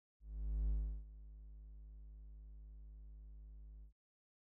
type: tone with ADSR envelope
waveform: triangle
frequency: 51.91 Hz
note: G#1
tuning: in tune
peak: -31 dBFS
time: 0.2-3.93 s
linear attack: 490 ms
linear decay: 350 ms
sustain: -19 dB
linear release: 98 ms
effects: none